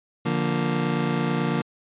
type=chord; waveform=30% pulse; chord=Bb major; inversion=first; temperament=just; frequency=145.68 / 174.81 / 233.1 Hz; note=D3 / F3 / Bb3; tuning=-14 / +2 / 0 cents; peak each=-24 dBFS; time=0.25-1.62 s; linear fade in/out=10 ms; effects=resampled to 8000 Hz